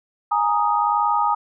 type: chord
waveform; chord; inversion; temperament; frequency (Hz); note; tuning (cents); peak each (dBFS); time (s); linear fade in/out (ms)
sine; Ab suspended second; none; equal; 830.6 / 932.3 / 1244.5; Ab5 / Bb5 / Eb6; 0 / 0 / 0; -21; 0.31-1.35; 10
effects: none